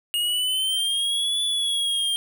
square linear two-way sweep, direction up then down, 2854 to 3454 to 3185 Hz, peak -22 dBFS, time 0.14-2.16 s, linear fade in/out 0 ms, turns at 1.42 s, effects none

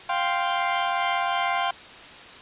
sawtooth chord, F suspended second, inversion none, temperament equal, 698.5 / 784 / 1046.5 Hz, F5 / G5 / C6, 0 / 0 / 0 cents, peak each -23 dBFS, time 0.09-1.71 s, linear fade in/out 5 ms, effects white hiss -43 dBFS RMS until 2.41 s + resampled to 8000 Hz

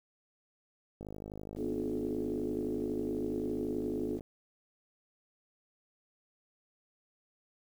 click train, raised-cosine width 2 ms, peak -30 dBFS, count 167, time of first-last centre 1.01-4.208 s, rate 51.9 Hz
sine chord, B diminished seventh, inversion none, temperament just, 246.9 / 296.3 / 355.6 / 426.7 Hz, B3 / D4 / F4 / Ab4, 0 / +15 / +31 / +47 cents, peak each -38 dBFS, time 1.56-4.2 s, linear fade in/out 50 ms
effects 10-bit

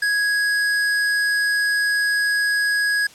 square tone, 1661.2 Hz, G#6, in tune, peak -18 dBFS, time 0.02-3.07 s, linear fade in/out 5 ms, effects white hiss -46 dBFS RMS until 3.14 s + low-pass 9000 Hz 12 dB/octave

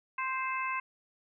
harmonic tone, 523.3 Hz, C5, in tune, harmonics 2 / 3 / 4 / 5, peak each -33 / -40 / -38 / -38 dBFS, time 0.18-0.8 s, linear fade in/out 5 ms, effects none

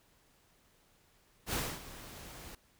pink noise with ADSR envelope, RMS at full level -33 dBFS, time 1.46-2.55 s, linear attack 74 ms, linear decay 260 ms, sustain -16 dB, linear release 3 ms, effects pink hiss -68 dBFS RMS until 2.79 s

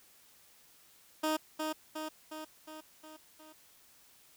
15% pulse tone with echo, 311.1 Hz, D#4, in tune, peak -23 dBFS, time 1.23-1.37 s, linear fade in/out 10 ms, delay 360 ms, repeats 6, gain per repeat -4 dB, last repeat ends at 3.53 s, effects white hiss -62 dBFS RMS until 4.36 s

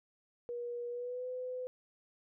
sine tone with pitch glide, 480 to 505 Hz, B4 to B4, -49 to +39 cents, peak -37 dBFS, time 0.49-1.67 s, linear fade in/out 0 ms, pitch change +88 cents, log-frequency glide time 0.89-1.27 s, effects none

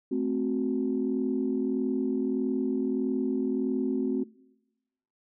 sine chord, F# diminished, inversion first, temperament equal, 220 / 261.6 / 370 Hz, A3 / C4 / F#4, 0 / 0 / 0 cents, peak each -32 / -27 / -30 dBFS, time 0.11-4.24 s, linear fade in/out 10 ms, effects noise-tail reverb RT60 1.0 s tail -23 dB re dry + tanh soft clip ceiling -16 dBFS

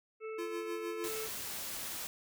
harmonic tone, 439.1 Hz, A4, 4 cents flat, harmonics 1 / 3 / 5 / 6, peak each -39 / -49 / -53 / -55 dBFS, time 0.2-1.29 s, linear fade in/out 50 ms
square tone with tremolo, 343.4 Hz, F4, 29 cents flat, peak -38 dBFS, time 0.38-1.09 s, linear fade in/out 10 ms, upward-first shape sine, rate 6.5 Hz, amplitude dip 60%
white noise, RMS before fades -41 dBFS, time 1.04-2.07 s, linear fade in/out 0 ms
effects none

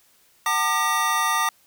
square tone cluster, 754 / 903 / 1204 / 1911 Hz, F#5 / A5 / D6 / A#6, +32 / +45 / +43 / +43 cents, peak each -32 / -27 / -23 / -27 dBFS, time 0.46-1.49 s, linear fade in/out 2 ms, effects white hiss -59 dBFS RMS until 1.66 s

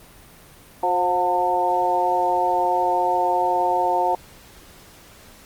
harmonic tone with a mistuned harmonic, 179.7 Hz, F3, 50 cents sharp, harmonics 2 / 3 / 4 / 5, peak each -27 / -26 / -21 / -21 dBFS, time 0.83-4.15 s, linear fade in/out 2 ms, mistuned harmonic 3, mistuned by -35 cents, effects pink hiss -47 dBFS RMS until 5.45 s + Opus 32 kbps

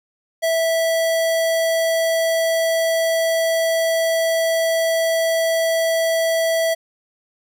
square tone, 656 Hz, E5, 9 cents flat, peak -17 dBFS, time 0.42-6.75 s, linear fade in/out 20 ms, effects none

